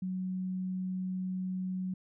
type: tone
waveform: sine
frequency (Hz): 185.5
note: F#3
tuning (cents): +5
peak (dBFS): -32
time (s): 0.02-1.94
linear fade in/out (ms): 5
effects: none